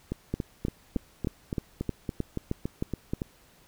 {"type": "two click trains", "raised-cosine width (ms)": 3, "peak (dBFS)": [-17, -15], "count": [12, 10], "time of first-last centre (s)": [[0.12, 3.219], [0.34, 3.135]], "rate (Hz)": [3.55, 3.22], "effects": ["pink hiss -59 dBFS RMS until 3.67 s"]}